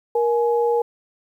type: tone pair together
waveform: sine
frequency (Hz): 471.8 / 840.7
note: A#4 / G#5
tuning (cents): +21 / +21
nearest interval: minor seventh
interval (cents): 1000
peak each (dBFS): -17 / -23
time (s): 0.15-0.82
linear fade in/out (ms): 5
effects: 9-bit